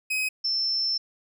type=tone pair in turn; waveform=40% pulse / sine; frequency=2528 / 5335 Hz; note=D#7 / E8; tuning=+27 / +20 cents; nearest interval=octave + minor second; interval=1293 cents; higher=second; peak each=-23 dBFS; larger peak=neither; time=0.1-0.29 / 0.44-0.98 s; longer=second; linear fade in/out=10 ms; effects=none